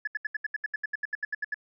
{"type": "tone bursts", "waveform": "sine", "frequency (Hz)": 1711, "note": "A6", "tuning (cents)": -49, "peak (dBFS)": -26, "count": 16, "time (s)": [0.05, 1.544], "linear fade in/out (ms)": 5, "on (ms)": 24, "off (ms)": 74, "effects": ["tanh soft clip ceiling -22 dBFS"]}